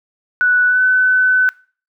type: tone with pitch glide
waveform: sine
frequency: 1480 to 1508.5 Hz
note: F#6 to F#6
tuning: 0 to +33 cents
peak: -10 dBFS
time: 0.41-1.49 s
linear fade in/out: 0 ms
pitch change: +33 cents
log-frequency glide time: 0.67-0.81 s
effects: noise-tail reverb RT60 0.4 s tail -22 dB re dry